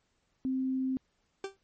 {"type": "tone", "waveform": "sine", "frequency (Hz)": 261.6, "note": "C4", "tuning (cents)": 0, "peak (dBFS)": -28, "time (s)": [0.45, 0.97], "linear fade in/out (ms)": 0}
{"type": "tone with exponential decay", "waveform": "40% pulse", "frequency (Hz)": 390.3, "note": "G4", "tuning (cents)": -8, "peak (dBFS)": -30, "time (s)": [1.44, 1.57], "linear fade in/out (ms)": 2, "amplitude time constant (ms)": 27}
{"effects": ["pink hiss -75 dBFS RMS until 1.63 s", "MP3 32 kbps"]}